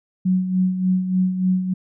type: tone with tremolo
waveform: sine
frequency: 185 Hz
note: F#3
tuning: in tune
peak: -14 dBFS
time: 0.25-1.74 s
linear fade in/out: 10 ms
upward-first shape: sine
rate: 3.4 Hz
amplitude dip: 60%
effects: none